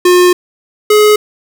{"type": "tone pair in turn", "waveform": "square", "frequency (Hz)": [358.5, 422.3], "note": ["F4", "G#4"], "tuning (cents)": [45, 29], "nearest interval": "minor third", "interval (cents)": 284, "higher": "second", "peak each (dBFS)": -5, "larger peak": "neither", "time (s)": [[0.05, 0.33], [0.9, 1.16]], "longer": "first", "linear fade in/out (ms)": 5, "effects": []}